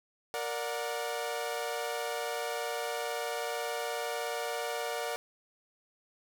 sawtooth chord, Bb augmented, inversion none, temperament equal with one note detuned, 466.2 / 587.3 / 729.4 Hz, Bb4 / D5 / F#5, 0 / 0 / -25 cents, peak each -33 / -34 / -34 dBFS, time 0.34-5.16 s, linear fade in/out 0 ms, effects none

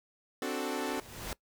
sawtooth chord, D dominant seventh, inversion third, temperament equal, 261.6 / 293.7 / 370 / 440 Hz, C4 / D4 / F#4 / A4, 0 / 0 / 0 / 0 cents, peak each -34 dBFS, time 0.42-1 s, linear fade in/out 2 ms
pink noise with exponential growth, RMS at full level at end -37 dBFS, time 0.54-1.33 s, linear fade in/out 1 ms, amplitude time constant 170 ms
effects noise-tail reverb RT60 0.1 s tail -21 dB re dry

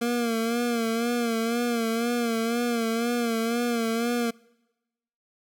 25% pulse tone with vibrato, 233.1 Hz, A#3, in tune, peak -20 dBFS, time 0.01-4.31 s, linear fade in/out 10 ms, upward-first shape sine, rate 2 Hz, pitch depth 58 cents each way, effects noise-tail reverb RT60 1.0 s tail -25 dB re dry

